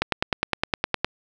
click train, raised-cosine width 0.3 ms, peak -4 dBFS, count 11, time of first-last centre 0.02-1.046 s, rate 9.75 Hz, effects none

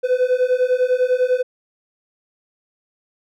triangle beating tone pair, 498.9 / 508.9 Hz, B4 / C5, +17 / -48 cents, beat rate 10 Hz, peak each -16 dBFS, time 0.03-1.43 s, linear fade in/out 20 ms, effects none

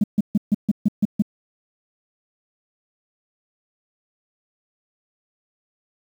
sine tone bursts, 207.7 Hz, G#3, in tune, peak -12 dBFS, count 8, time 0.01-1.222 s, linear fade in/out 5 ms, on 29 ms, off 140 ms, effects tanh soft clip ceiling -9 dBFS + 8-bit

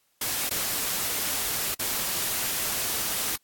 white noise with dropouts, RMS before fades -28 dBFS, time 0.21-3.36 s, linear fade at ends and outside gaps 5 ms, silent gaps 0.495-0.508 / 1.745-1.793 s, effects white hiss -69 dBFS RMS until 3.43 s + AAC 64 kbps

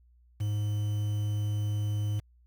triangle tone with quantisation, 104.6 Hz, G#2, 13 cents sharp, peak -25 dBFS, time 0.4-2.2 s, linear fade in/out 10 ms, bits 8, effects added 60 Hz sine -58 dBFS peak until 2.46 s

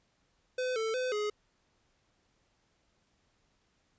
square tone with pitch steps, 507 / 444 / 508 / 419.5 Hz, B4 / A4 / B4 / G#4, +45 / +16 / +49 / +17 cents, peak -31 dBFS, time 0.58-1.3 s, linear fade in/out 5 ms, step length 180 ms, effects pink hiss -73 dBFS RMS until 3.98 s + resampled to 16000 Hz

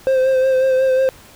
triangle tone with vibrato, 523.3 Hz, C5, in tune, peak -10 dBFS, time 0.07-1.09 s, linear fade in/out 0 ms, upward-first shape sine, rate 5.5 Hz, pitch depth 26 cents each way, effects pink hiss -44 dBFS RMS until 1.35 s

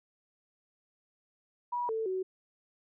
sine tone with pitch steps, 969 / 444.5 / 374.7 Hz, B5 / A4 / F#4, -33 / +18 / +22 cents, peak -30 dBFS, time 1.72-2.23 s, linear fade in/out 10 ms, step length 170 ms, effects none

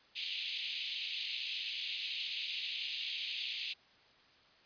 pink band-pass noise, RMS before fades -40 dBFS, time 0.15-3.74 s, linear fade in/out 20 ms, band 2500 to 4400 Hz, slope 48 dB/octave, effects white hiss -64 dBFS RMS until 4.65 s + resampled to 11025 Hz

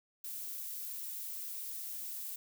violet noise, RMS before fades -42 dBFS, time 0.24-2.36 s, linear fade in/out 5 ms, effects none

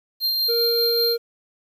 square tone with tremolo, 4186 Hz, C8, in tune, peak -19 dBFS, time 0.2-1.17 s, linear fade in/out 50 ms, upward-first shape sine, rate 5.1 Hz, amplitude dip 25%
triangle tone, 466.2 Hz, A#4, in tune, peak -19 dBFS, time 0.48-1.18 s, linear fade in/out 20 ms
effects 9-bit

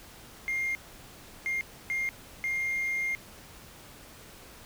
triangle tone bursts at uneven times, 2118 Hz, C7, 21 cents sharp, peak -25 dBFS, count 4, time 0.48-0.75 / 1.46-1.61 / 1.9-2.09 / 2.44-3.15 s, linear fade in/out 0 ms, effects tanh soft clip ceiling -23 dBFS + pink hiss -50 dBFS RMS until 4.65 s

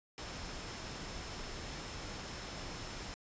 sine tone in noise, 5274 Hz, E8, in tune, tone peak -55 dBFS, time 0.18-3.14 s, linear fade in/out 0 ms, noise pink, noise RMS -44 dBFS, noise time 0.18-3.14 s, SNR -14 dB, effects resampled to 16000 Hz

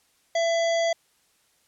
harmonic tone, 669 Hz, E5, 25 cents sharp, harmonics 1 / 3 / 5 / 7 / 9 / 10, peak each -21 / -31 / -35 / -38 / -40 / -41 dBFS, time 0.35-0.93 s, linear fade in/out 5 ms, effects white hiss -65 dBFS RMS until 1.67 s + low-pass 11000 Hz 12 dB/octave

